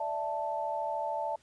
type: chord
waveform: sine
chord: D suspended second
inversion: none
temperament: just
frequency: 587.3 / 660.7 / 881 Hz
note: D5 / E5 / A5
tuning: 0 / +4 / +2 cents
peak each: -37 / -36 / -33 dBFS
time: 0-1.36 s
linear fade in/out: 5 ms
effects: pink hiss -65 dBFS RMS until 1.42 s + resampled to 22050 Hz